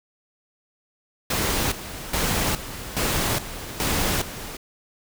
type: noise with tremolo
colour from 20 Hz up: pink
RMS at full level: -23 dBFS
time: 1.3-4.57 s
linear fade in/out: 5 ms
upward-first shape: square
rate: 1.2 Hz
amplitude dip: 75%
effects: none